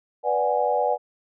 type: chord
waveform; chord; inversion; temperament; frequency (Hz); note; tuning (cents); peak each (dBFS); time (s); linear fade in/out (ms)
sine; G# half-diminished seventh; first; equal; 493.9 / 587.3 / 740 / 830.6; B4 / D5 / F#5 / G#5; 0 / 0 / 0 / 0; -25; 0.23-0.98; 50
effects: none

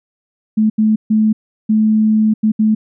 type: tone bursts at uneven times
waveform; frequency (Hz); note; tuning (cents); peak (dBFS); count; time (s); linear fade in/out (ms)
sine; 216.6; A3; -27; -9; 6; 0.57-0.7 / 0.78-0.96 / 1.1-1.33 / 1.69-2.34 / 2.43-2.52 / 2.59-2.75; 10
effects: none

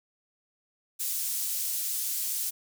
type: high-pass noise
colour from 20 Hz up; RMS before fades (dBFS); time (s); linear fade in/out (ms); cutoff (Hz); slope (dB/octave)
pink; -31; 0.99-2.51; 20; 8100; 12
effects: none

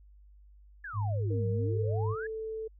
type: exponential two-way sweep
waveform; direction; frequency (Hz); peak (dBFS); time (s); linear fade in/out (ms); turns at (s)
sine; down then up; 1753 to 170 to 1753; -38; 0.84-2.27; 5; 1.48
type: tone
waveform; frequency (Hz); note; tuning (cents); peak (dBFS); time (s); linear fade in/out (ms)
sine; 103.83; G#2; 0; -28; 0.93-2.16; 50
type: tone with pitch glide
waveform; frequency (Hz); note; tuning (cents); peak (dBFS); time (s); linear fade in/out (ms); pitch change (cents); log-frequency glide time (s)
sine; 466.2 to 440.8; A#4 to A4; 0 to +3; -34; 1.3-2.68; 10; -97; 1.58-1.84
effects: added 50 Hz sine -53 dBFS peak until 2.79 s

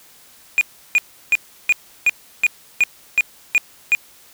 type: tone bursts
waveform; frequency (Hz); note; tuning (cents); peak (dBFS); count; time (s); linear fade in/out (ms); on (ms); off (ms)
triangle; 2449; D#7; -28; -9; 10; 0.58-3.95; 0; 31; 340
effects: white hiss -48 dBFS RMS until 4.33 s

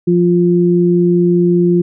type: tone pair together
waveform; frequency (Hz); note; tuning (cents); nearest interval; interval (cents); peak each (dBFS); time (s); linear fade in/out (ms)
sine; 175.11 / 350; F3 / F4; +5 / +4; octave; 1199; -11; 0.07-1.82; 10
effects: none

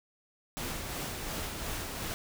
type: noise with tremolo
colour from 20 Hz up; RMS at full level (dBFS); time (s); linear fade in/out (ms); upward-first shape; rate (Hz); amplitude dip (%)
pink; -36; 0.57-2.14; 0; sine; 2.8; 30
effects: none

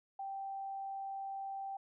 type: tone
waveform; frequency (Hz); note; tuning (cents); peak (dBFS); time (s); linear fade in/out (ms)
sine; 782; G5; -4; -39; 0.19-1.77; 5
effects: none

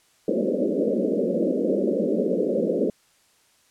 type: band-pass noise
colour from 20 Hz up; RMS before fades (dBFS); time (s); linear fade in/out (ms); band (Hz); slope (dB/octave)
white; -23; 0.28-2.9; 2; 180 to 580; 96
effects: white hiss -61 dBFS RMS until 3.7 s + low-pass 10000 Hz 12 dB/octave

